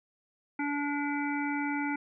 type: harmonic tone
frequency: 288.4 Hz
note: D4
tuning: 31 cents flat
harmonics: 1 / 3 / 5 / 7 / 8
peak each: -31 / -36 / -38 / -39 / -40 dBFS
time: 0.59-1.96 s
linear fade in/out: 5 ms
effects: none